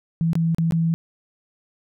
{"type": "tone with dropouts", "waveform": "sine", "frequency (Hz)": 164.81, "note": "E3", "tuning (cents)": 0, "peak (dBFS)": -17, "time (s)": [0.21, 0.94], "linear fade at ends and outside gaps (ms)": 0, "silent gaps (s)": [[0.332, 0.354], [0.547, 0.584], [0.709, 0.722]], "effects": []}